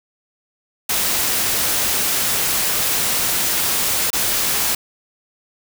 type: noise with dropouts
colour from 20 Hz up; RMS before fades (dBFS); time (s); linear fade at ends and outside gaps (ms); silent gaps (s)
white; -19; 0.89-4.75; 5; 4.104-4.13
effects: none